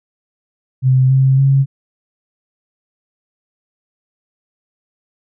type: tone with pitch steps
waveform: sine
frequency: 130 / 133.19 / 136.46 Hz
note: C3 / C3 / C#3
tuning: -11 / +31 / -27 cents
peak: -8 dBFS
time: 0.82-1.66 s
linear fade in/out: 50 ms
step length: 280 ms
effects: none